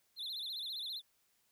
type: tone with vibrato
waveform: triangle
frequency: 3818 Hz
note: A#7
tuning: 41 cents sharp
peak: -38 dBFS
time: 0.16-1.02 s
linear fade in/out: 50 ms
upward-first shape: sine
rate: 15 Hz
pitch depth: 180 cents each way
effects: white hiss -75 dBFS RMS until 1.51 s